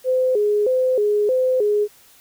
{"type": "tone with vibrato", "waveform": "sine", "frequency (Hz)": 462.2, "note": "A#4", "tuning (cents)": -15, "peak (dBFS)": -15, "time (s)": [0.04, 1.88], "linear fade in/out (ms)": 50, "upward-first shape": "square", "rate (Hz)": 1.6, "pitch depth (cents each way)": 180, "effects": ["white hiss -51 dBFS RMS until 2.2 s"]}